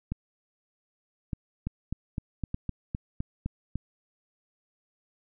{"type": "two click trains", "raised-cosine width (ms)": 5, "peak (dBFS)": [-18, -18], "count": [8, 4], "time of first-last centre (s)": [[1.67, 3.46], [0.12, 3.756]], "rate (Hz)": [3.91, 0.825], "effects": []}